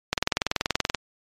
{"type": "click train", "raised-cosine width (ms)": 0.2, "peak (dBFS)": -4, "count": 18, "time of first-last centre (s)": [0.13, 0.947], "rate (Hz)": 20.8, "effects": ["MP3 64 kbps"]}